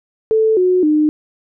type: tone with pitch steps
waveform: sine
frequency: 440 / 365.7 / 304 Hz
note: A4 / F#4 / D#4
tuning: 0 / -20 / -40 cents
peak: -10 dBFS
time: 0.31-1.09 s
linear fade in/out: 0 ms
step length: 260 ms
effects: none